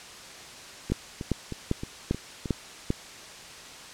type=two click trains; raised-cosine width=3 ms; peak=-11 / -20 dBFS; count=6 / 6; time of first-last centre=0.92-2.904 / 0.9-2.458 s; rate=2.52 / 3.21 Hz; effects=white hiss -44 dBFS RMS until 3.93 s + low-pass 7000 Hz 12 dB/octave